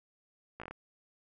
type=slowing click train; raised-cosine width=0.5 ms; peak=-28 dBFS; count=6; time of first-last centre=0.6-0.71 s; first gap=16 ms; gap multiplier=1.16; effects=none